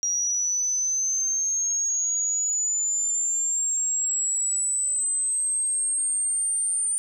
sine linear sweep, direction up, 5720 to 9040 Hz, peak -22 dBFS, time 0.03-6.98 s, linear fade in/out 0 ms, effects 9-bit

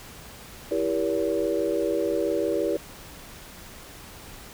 sine chord, E diminished seventh, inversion none, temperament just, 329.6 / 395.6 / 474.7 / 569.6 Hz, E4 / G4 / Bb4 / Db5, 0 / +16 / +31 / +47 cents, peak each -28 dBFS, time 0.71-2.77 s, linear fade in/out 5 ms, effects pink hiss -44 dBFS RMS until 4.53 s

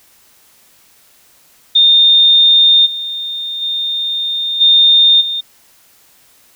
sine tone with level steps, 3639 Hz, A#7, 42 cents flat, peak -5 / -19 / -15 / -5 / -16 dBFS, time 1.75-5.41 s, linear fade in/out 10 ms, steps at 2.85 / 3.61 / 4.6 / 5.2 s, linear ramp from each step 20 ms, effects white hiss -49 dBFS RMS until 6.55 s

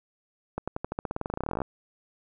accelerating click train, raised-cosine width 1 ms, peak -16 dBFS, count 25, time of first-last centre 0.58-1.618 s, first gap 96 ms, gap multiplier 0.92, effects none

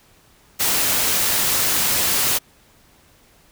white noise, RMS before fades -19 dBFS, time 0.59-2.39 s, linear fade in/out 20 ms, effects pink hiss -54 dBFS RMS until 3.51 s

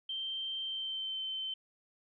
sine tone with pitch glide, 3136 to 3086 Hz, G7 to G7, 0 to -28 cents, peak -35 dBFS, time 0.09-1.54 s, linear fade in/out 5 ms, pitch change -28 cents, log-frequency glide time 0.62-1.21 s, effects none

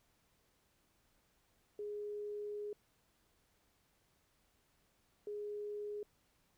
sine tone bursts at uneven times, 415.3 Hz, G#4, in tune, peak -40 dBFS, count 2, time 1.79-2.73 / 5.27-6.03 s, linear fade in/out 2 ms, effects pink hiss -75 dBFS RMS until 6.57 s

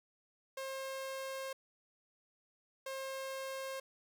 sawtooth tone bursts at uneven times, 534 Hz, C5, 35 cents sharp, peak -36 dBFS, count 2, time 0.57-1.53 / 2.86-3.8 s, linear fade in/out 5 ms, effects none

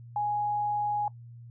sine tone, 831 Hz, G#5, 1 cent sharp, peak -26 dBFS, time 0.16-1.08 s, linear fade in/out 2 ms, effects noise-tail reverb RT60 0.1 s tail -21 dB re dry + added 118 Hz sine -44 dBFS peak until 1.5 s

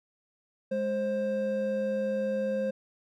triangle tone pair together, 207.7 / 528.5 Hz, G#3 / C5, 0 / +17 cents, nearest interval octave + major third, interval 1617 cents, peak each -31 / -26 dBFS, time 0.71-2.71 s, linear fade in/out 10 ms, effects none

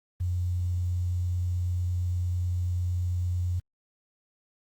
sine tone with quantisation, 89.1 Hz, F2, 35 cents sharp, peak -25 dBFS, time 0.2-3.6 s, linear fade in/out 10 ms, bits 9, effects Opus 24 kbps

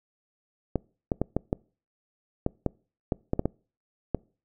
clicks, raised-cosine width 2 ms, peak -11 dBFS, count 12, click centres 0.757 / 1.118 / 1.216 / 1.366 / 1.529 / 2.464 / 2.663 / 3.122 / 3.334 / 3.394 / 3.456 / 4.147 s, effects noise-tail reverb RT60 0.4 s tail -26 dB re dry

